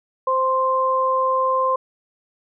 sine tone pair together, 521.3 / 1046.5 Hz, C5 / C6, -6 / 0 cents, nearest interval octave, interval 1206 cents, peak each -21 / -18 dBFS, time 0.27-1.76 s, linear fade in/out 5 ms, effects none

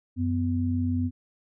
sine tone pair together, 92.5 / 250.2 Hz, F#2 / B3, 0 / +23 cents, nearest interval octave + perfect fourth, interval 1723 cents, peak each -26 dBFS, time 0.16-1.11 s, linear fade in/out 50 ms, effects none

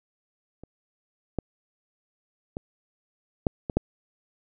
clicks, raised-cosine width 2 ms, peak -29 / -13 / -19 / -8 / -16 / -7 dBFS, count 6, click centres 0.636 / 1.387 / 2.569 / 3.468 / 3.698 / 3.77 s, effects none

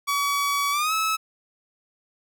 sawtooth tone with pitch glide, 1136 to 1297.4 Hz, C#6 to E6, +42 to -28 cents, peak -18 dBFS, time 0.07-1.17 s, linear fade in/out 20 ms, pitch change +230 cents, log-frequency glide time 0.71-0.93 s, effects none

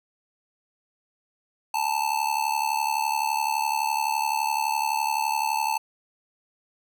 square tone with amplitude modulation, 880 Hz, A5, in tune, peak -20 dBFS, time 1.74-5.78 s, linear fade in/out 5 ms, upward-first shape sine, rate 71.8 Hz, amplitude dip 85%, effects none

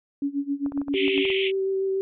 sine tone with tremolo, 281.8 Hz, C#4, 29 cents sharp, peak -21 dBFS, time 0.22-1.25 s, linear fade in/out 2 ms, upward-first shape sine, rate 7.5 Hz, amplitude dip 90%
clicks, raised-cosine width 1 ms, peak -24 dBFS, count 9, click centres 0.662 / 0.721 / 0.776 / 0.816 / 0.883 / 1.08 / 1.18 / 1.253 / 1.302 s
white band-pass noise, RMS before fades -28 dBFS, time 0.93-1.52 s, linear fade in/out 50 ms, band 2100 to 3300 Hz, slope 96 dB/octave
sine tone with vibrato, 385.6 Hz, G4, 28 cents flat, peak -22 dBFS, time 0.94-2.01 s, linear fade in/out 0 ms, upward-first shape sine, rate 6.9 Hz, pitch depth 10 cents each way
effects none

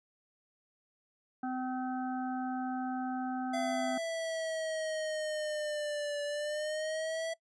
harmonic tone, 256.1 Hz, C4, 37 cents flat, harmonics 1 / 3 / 5 / 6, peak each -35 / -37 / -47 / -47 dBFS, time 1.43-3.98 s, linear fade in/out 5 ms
square linear two-way sweep, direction down then up, 680 to 580 to 659 Hz, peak -34 dBFS, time 3.53-7.34 s, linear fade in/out 10 ms, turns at 6.23 s
effects noise-tail reverb RT60 0.1 s tail -22 dB re dry + resampled to 22050 Hz

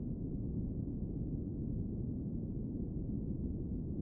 white low-pass noise, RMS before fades -39 dBFS, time 0-4.01 s, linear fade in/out 2 ms, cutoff 270 Hz, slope 24 dB/octave, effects none

